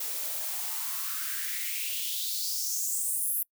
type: noise with high-pass filter sweep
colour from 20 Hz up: blue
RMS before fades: -32 dBFS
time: 0-3.43 s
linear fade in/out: 5 ms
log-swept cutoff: 420 to 12000 Hz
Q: 3.9
effects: noise-tail reverb RT60 0.1 s tail -25 dB re dry